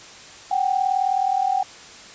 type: tone pair together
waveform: sine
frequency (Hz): 750 / 789.3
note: F#5 / G5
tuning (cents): +23 / +12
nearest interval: minor second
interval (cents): 89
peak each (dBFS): -21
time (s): 0.51-1.63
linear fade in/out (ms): 5
effects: white hiss -42 dBFS RMS until 2.14 s + resampled to 16000 Hz